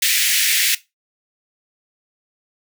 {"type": "high-pass noise", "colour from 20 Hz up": "pink", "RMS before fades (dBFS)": -17, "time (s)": [0.02, 0.75], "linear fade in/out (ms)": 5, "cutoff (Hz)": 1800, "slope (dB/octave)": 48, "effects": ["noise-tail reverb RT60 0.2 s tail -17 dB re dry"]}